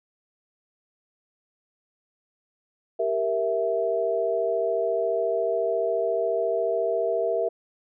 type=chord; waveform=sine; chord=E diminished; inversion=first; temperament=equal; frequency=392 / 466.2 / 659.3 Hz; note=G4 / Bb4 / E5; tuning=0 / 0 / 0 cents; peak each=-29 / -26 / -25 dBFS; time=2.99-7.49 s; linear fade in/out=10 ms; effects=none